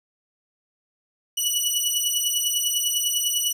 15% pulse beating tone pair, 2936 / 2946 Hz, F#7 / F#7, -14 / -8 cents, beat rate 10 Hz, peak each -17 dBFS, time 1.37-3.53 s, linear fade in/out 10 ms, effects none

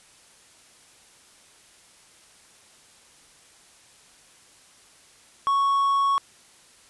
triangle tone, 1108.7 Hz, C#6, in tune, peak -17 dBFS, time 5.47-6.18 s, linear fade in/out 0 ms, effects white hiss -54 dBFS RMS until 6.89 s + resampled to 24000 Hz

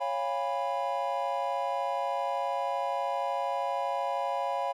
triangle chord, C# dominant seventh, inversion none, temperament equal with one note detuned, 554.4 / 698.5 / 811.2 / 987.8 Hz, C#5 / E#5 / G#5 / B5, 0 / 0 / -41 / 0 cents, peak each -32 dBFS, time 0-4.73 s, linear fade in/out 20 ms, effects none

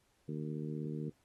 harmonic tone, 76.2 Hz, D#2, 36 cents flat, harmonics 2 / 3 / 4 / 5 / 6, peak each -39 / -43 / -45 / -47 / -49 dBFS, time 0.28-1.1 s, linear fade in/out 10 ms, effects pink hiss -74 dBFS RMS until 1.24 s + AAC 32 kbps

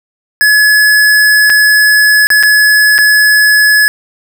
square tone with dropouts, 1701 Hz, G#6, 41 cents sharp, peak -5 dBFS, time 0.41-3.88 s, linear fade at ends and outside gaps 0 ms, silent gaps 1.497-1.501 / 2.27-2.303 / 2.428-2.434 / 2.981-2.987 s, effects none

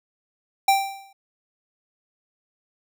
square tone with exponential decay, 784 Hz, G5, in tune, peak -13 dBFS, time 0.68-1.13 s, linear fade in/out 5 ms, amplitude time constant 96 ms, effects none

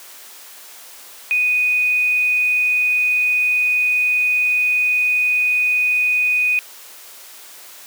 sine tone, 2485 Hz, D#7, 3 cents flat, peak -14 dBFS, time 1.31-6.59 s, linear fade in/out 0 ms, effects white hiss -40 dBFS RMS until 7.86 s + high-pass 400 Hz 12 dB/octave

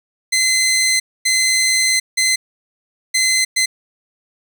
15% pulse tone bursts at uneven times, 2055 Hz, C7, 32 cents flat, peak -7 dBFS, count 5, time 0.32-1 / 1.25-2 / 2.17-2.36 / 3.14-3.45 / 3.56-3.66 s, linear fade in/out 10 ms, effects none

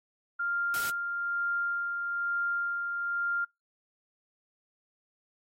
sine tone with tremolo, 1396.9 Hz, F6, in tune, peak -27 dBFS, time 0.39-3.45 s, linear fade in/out 10 ms, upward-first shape sine, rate 1.1 Hz, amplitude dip 35%
white noise, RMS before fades -37 dBFS, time 0.74-0.9 s, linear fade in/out 0 ms
effects noise-tail reverb RT60 0.2 s tail -26 dB re dry + AAC 48 kbps

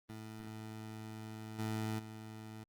20% pulse tone with level steps, 109.5 Hz, A2, 8 cents flat, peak -40 / -31 / -42 dBFS, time 0.09-2.64 s, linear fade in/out 5 ms, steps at 1.58 / 1.98 s, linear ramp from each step 20 ms, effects Opus 24 kbps

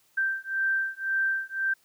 sine beating tone pair, 1566 / 1567.9 Hz, G6 / G6, -2 / 0 cents, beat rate 1.9 Hz, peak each -28 dBFS, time 0.17-1.74 s, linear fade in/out 10 ms, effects white hiss -65 dBFS RMS until 1.84 s + high-pass 60 Hz 12 dB/octave

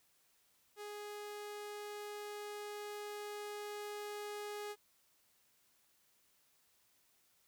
sawtooth tone with level ramp, 415.3 Hz, G#4, in tune, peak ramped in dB -41 to -38 dBFS, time 0.76-4.76 s, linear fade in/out 50 ms, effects white hiss -73 dBFS RMS until 7.47 s

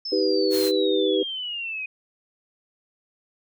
sine exponential sweep, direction down, 5300 to 2489 Hz, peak -28 dBFS, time 0.05-1.86 s, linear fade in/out 5 ms
sine chord, Eb augmented, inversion none, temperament equal with one note detuned, 317.1 / 392 / 493.9 Hz, Eb4 / G4 / B4, +33 / 0 / 0 cents, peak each -25 / -22 / -24 dBFS, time 0.12-1.23 s, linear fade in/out 5 ms
white noise, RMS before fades -32 dBFS, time 0.5-0.72 s, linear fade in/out 50 ms
effects none

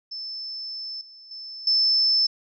sine tone with level steps, 5274 Hz, E8, in tune, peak -31 / -44 / -35 / -17 dBFS, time 0.11-2.27 s, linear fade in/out 10 ms, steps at 1.01 / 1.31 / 1.67 s, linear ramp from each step 2 ms, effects none

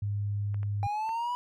sine tone, 102.2 Hz, G#2, 27 cents flat, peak -28 dBFS, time 0.02-0.87 s, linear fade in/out 5 ms
clicks, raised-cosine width 0.5 ms, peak -33 dBFS, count 3, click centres 0.544 / 0.631 / 1.092 s
triangle linear sweep, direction up, 800 to 987.8 Hz, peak -27 dBFS, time 0.83-1.35 s, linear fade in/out 0 ms
effects none

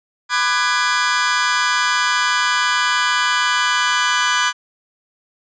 sawtooth chord, G# half-diminished seventh, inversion first, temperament just, 996.7 / 1196.1 / 1495.1 / 1661.2 Hz, B5 / D6 / F#6 / G#6, +16 / +31 / +18 / 0 cents, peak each -17 dBFS, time 0.29-4.53 s, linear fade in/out 50 ms, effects resampled to 16000 Hz

